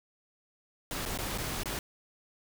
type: noise with dropouts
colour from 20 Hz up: pink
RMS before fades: -35 dBFS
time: 0.91-1.79 s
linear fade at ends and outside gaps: 1 ms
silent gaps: 1.053-1.06 / 1.176-1.187 / 1.377-1.383 / 1.634-1.657 s
effects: none